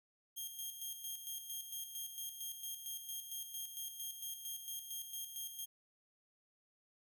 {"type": "tone with tremolo", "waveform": "5% pulse", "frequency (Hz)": 3222, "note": "G7", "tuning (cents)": 47, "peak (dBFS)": -33, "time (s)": [0.36, 5.66], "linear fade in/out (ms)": 20, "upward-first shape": "square", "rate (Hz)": 4.4, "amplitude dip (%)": 55, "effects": []}